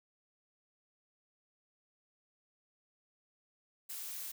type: noise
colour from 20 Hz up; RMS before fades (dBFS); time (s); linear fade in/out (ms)
blue; -43; 3.89-4.32; 10
effects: none